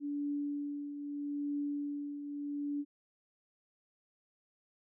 sine tone with tremolo, 288.6 Hz, D4, 30 cents flat, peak -32 dBFS, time 0-2.85 s, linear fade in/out 50 ms, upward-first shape triangle, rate 0.79 Hz, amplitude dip 60%, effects none

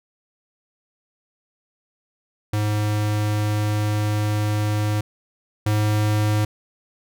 square tone pair in turn, 105.4 / 105.9 Hz, G#2 / G#2, +26 / +34 cents, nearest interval unison, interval 8 cents, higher second, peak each -20 / -18 dBFS, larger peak second, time 2.53-5.01 / 5.66-6.45 s, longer first, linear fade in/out 5 ms, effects none

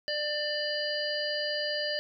harmonic tone, 595 Hz, D5, 22 cents sharp, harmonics 1 / 3 / 5 / 7 / 8, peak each -33 / -35 / -37 / -41 / -34 dBFS, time 0.08-1.99 s, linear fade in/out 0 ms, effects none

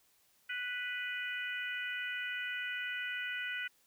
harmonic tone, 493.9 Hz, B4, in tune, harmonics 3 / 4 / 5 / 6, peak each -39 / -41 / -43 / -45 dBFS, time 0.49-3.68 s, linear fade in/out 10 ms, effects white hiss -70 dBFS RMS until 3.86 s

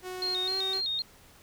sawtooth tone with pitch glide, 367.9 to 382 Hz, F#4 to G4, -10 to -45 cents, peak -32 dBFS, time 0.02-0.82 s, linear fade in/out 50 ms, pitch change +65 cents, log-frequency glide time 0.42-0.57 s
sine tone with vibrato, 3951 Hz, B7, in tune, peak -28 dBFS, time 0.22-1.02 s, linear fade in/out 2 ms, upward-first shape square, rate 3.9 Hz, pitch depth 110 cents each way
effects pink hiss -56 dBFS RMS until 1.42 s

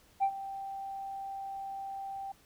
sine tone with ADSR envelope, 783 Hz, G5, 2 cents flat, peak -21 dBFS, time 0.2-2.32 s, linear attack 32 ms, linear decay 72 ms, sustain -16 dB, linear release 5 ms, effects tanh soft clip ceiling -22 dBFS + pink hiss -63 dBFS RMS until 2.45 s

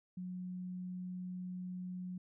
sine tone, 181.9 Hz, F#3, 29 cents flat, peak -40 dBFS, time 0.17-2.18 s, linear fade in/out 5 ms, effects none

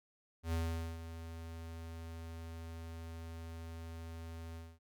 square tone with ADSR envelope, 82.41 Hz, E2, in tune, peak -33 dBFS, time 0.43-4.79 s, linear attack 96 ms, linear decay 450 ms, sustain -12 dB, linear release 230 ms, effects none

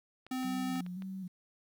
clicks, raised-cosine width 0.3 ms, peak -35 dBFS, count 6, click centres 0.266 / 0.431 / 0.758 / 0.804 / 0.864 / 1.022 s
square tone, 257.3 Hz, C4, 29 cents flat, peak -34 dBFS, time 0.31-0.81 s, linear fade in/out 5 ms
sine tone with vibrato, 185 Hz, F#3, in tune, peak -38 dBFS, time 0.44-1.28 s, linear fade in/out 10 ms, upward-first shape square, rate 1.9 Hz, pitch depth 50 cents each way
effects 11-bit

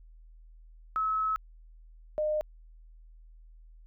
sine tone pair in turn, 1292 / 609.7 Hz, E6 / D#5, -35 / -35 cents, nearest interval octave + minor second, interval 1300 cents, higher first, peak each -26 dBFS, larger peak neither, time 0.96-1.36 / 2.18-2.41 s, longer first, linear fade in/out 0 ms, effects added 40 Hz sine -50 dBFS peak until 3.86 s

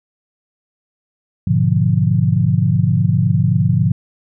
sine chord, G# diminished seventh, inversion none, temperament equal, 103.83 / 123.47 / 146.83 / 174.61 Hz, G#2 / B2 / D3 / F3, 0 / 0 / 0 / 0 cents, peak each -17 dBFS, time 1.47-3.92 s, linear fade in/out 5 ms, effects none

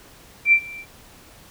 sine tone with ADSR envelope, 2349 Hz, D7, in tune, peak -9 dBFS, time 0.45-0.86 s, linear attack 73 ms, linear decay 74 ms, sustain -24 dB, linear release 58 ms, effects pink hiss -48 dBFS RMS until 1.5 s

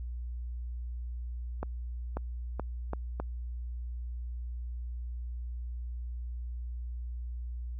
accelerating click train, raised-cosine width 1 ms, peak -20 dBFS, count 5, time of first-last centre 1.63-3.2 s, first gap 540 ms, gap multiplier 0.79, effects added 60 Hz sine -35 dBFS peak until 7.79 s

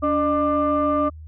sine tone cluster, 288 / 605 / 1188 Hz, D4 / D#5 / D6, -34 / -49 / +20 cents, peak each -21 dBFS, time 0.02-1.1 s, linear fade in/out 20 ms, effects tanh soft clip ceiling -11 dBFS + added 78 Hz sine -36 dBFS peak until 1.27 s

